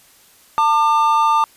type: tone pair together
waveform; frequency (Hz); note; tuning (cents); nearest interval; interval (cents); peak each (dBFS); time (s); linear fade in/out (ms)
triangle; 896.3 / 1198; A5 / D6; +32 / +34; perfect fourth; 502; -13; 0.58-1.44; 0
effects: white hiss -50 dBFS RMS until 1.56 s + resampled to 32000 Hz